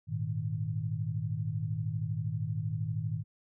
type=chord; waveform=sine; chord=Ab suspended second; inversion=none; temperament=equal; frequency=103.83 / 116.54 / 155.56 Hz; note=Ab2 / Bb2 / Eb3; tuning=0 / 0 / 0 cents; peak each=-35 / -35 / -35 dBFS; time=0.07-3.24 s; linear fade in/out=50 ms; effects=none